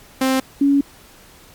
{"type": "tone pair in turn", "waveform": ["sawtooth", "sine"], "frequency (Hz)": [263, 280.6], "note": ["C4", "C#4"], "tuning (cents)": [9, 21], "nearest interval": "minor second", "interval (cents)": 112, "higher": "second", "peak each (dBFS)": -11, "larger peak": "neither", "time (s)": [[0.21, 0.4], [0.61, 0.81]], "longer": "second", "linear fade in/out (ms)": 5, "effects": ["pink hiss -46 dBFS RMS until 1.54 s", "MP3 96 kbps"]}